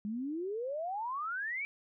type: exponential sweep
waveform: sine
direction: up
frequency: 201.3 to 2349 Hz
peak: -34 dBFS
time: 0.05-1.65 s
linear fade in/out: 0 ms
effects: none

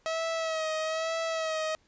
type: tone with vibrato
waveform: sawtooth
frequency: 642 Hz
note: E5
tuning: 46 cents flat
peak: -25 dBFS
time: 0.06-1.75 s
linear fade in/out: 0 ms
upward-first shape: sine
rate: 1.1 Hz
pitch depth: 37 cents each way
effects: pink hiss -67 dBFS RMS until 1.87 s + resampled to 16000 Hz

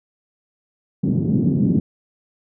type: band-pass noise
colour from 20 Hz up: pink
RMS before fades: -18 dBFS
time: 1.03-1.8 s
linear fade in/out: 5 ms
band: 140 to 270 Hz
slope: 24 dB/octave
effects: none

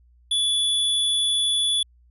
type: tone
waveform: square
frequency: 3438 Hz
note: A7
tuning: 41 cents flat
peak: -20 dBFS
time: 0.31-1.83 s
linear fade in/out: 5 ms
effects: added 60 Hz sine -53 dBFS peak until 2.1 s + resampled to 32000 Hz

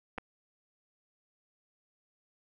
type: clicks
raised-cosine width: 0.5 ms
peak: -26 / -22 dBFS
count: 2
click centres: 0.179 / 0.183 s
effects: none

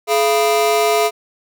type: ring-modulated tone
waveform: 35% pulse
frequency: 554.4 Hz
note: C#5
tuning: in tune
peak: -8 dBFS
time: 0.07-1.11 s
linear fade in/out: 50 ms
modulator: 129 Hz
effects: none

